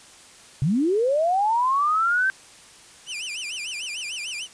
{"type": "linear sweep", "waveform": "sine", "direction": "up", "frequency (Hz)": [123.47, 1574], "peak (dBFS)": -18, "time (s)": [0.62, 2.3], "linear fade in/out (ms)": 0}
{"type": "tone with vibrato", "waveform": "sawtooth", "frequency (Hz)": 2687, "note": "E7", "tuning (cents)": 33, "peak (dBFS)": -26, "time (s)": [3.06, 4.48], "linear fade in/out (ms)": 50, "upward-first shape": "sine", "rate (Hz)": 6.7, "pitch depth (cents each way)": 230}
{"effects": ["white hiss -48 dBFS RMS until 4.53 s", "resampled to 22050 Hz"]}